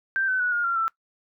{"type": "tone with pitch steps", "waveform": "sine", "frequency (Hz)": [1568, 1518.1, 1469.8, 1423, 1377.7, 1333.8], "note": ["G6", "F#6", "F#6", "F6", "F6", "E6"], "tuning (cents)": [0, 44, -12, 32, -24, 20], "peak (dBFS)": -21, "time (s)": [0.16, 0.88], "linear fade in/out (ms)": 0, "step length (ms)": 120, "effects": ["noise-tail reverb RT60 0.1 s tail -20 dB re dry"]}